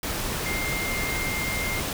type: tone in noise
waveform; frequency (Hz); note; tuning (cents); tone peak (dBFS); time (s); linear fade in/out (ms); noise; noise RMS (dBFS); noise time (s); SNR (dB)
sine; 2110; C7; +14; -29; 0.46-1.8; 2; pink; -29; 0.03-1.93; -3
effects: none